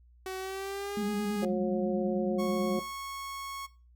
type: tone with pitch glide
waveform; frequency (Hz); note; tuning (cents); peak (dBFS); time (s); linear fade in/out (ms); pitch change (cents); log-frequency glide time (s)
sawtooth; 376.9 to 413.4; F#4 to G#4; +32 to -8; -31; 0.26-1.45; 2; +160; 0.38-1.08
type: tone with vibrato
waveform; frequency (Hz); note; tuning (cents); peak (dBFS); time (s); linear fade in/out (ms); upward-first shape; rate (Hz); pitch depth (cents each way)
sine; 207.7; G#3; 0; -30; 0.97-2.79; 2; square; 9; 56
type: harmonic tone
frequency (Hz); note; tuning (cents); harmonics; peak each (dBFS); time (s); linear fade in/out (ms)
180.6; F#3; -42; 1 / 2 / 3 / 4; -39 / -32 / -31 / -41; 1.42-2.8; 10
type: tone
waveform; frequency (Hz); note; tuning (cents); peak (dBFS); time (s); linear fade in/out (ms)
sawtooth; 1100; C#6; -14; -34; 2.38-3.67; 20
effects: noise-tail reverb RT60 0.3 s tail -17 dB re dry + added 60 Hz sine -56 dBFS peak until 3.95 s